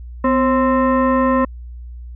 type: tone with frequency modulation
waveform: sine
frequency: 253.5 Hz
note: B3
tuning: 45 cents sharp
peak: -12 dBFS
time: 0.24-1.45 s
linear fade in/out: 5 ms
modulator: 788 Hz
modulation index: 1.2
effects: added 60 Hz sine -30 dBFS peak until 2.15 s